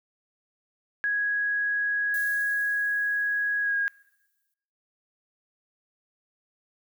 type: tone with pitch glide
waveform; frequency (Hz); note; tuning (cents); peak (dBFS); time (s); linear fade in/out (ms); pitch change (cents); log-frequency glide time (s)
sine; 1661.2 to 1634.5; G#6 to G#6; 0 to -28; -23; 1.04-3.88; 0; -28; 3.62-3.76
type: noise with exponential decay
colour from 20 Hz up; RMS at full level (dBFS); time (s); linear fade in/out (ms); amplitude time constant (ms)
violet; -39; 2.14-4.54; 1; 520
effects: noise-tail reverb RT60 0.9 s tail -23 dB re dry